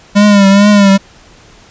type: tone with vibrato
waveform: square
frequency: 201.4 Hz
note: G3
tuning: 47 cents sharp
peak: -4 dBFS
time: 0.15-0.98 s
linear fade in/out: 20 ms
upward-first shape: triangle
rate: 2.3 Hz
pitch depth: 68 cents each way
effects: pink hiss -41 dBFS RMS until 1.7 s + resampled to 16000 Hz